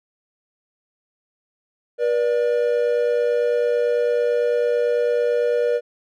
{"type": "tone pair together", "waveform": "triangle", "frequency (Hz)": [481, 590], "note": ["B4", "D5"], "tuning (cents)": [-46, 8], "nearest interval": "major third", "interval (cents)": 354, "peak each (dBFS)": [-16, -21], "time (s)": [1.98, 5.81], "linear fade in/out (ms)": 50, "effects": []}